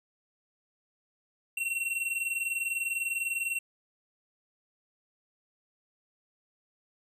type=tone pair together; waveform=square; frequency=2712 / 2732 Hz; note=E7 / F7; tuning=+49 / -39 cents; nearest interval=unison; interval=12 cents; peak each=-35 / -32 dBFS; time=1.57-3.59 s; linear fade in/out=5 ms; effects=resampled to 32000 Hz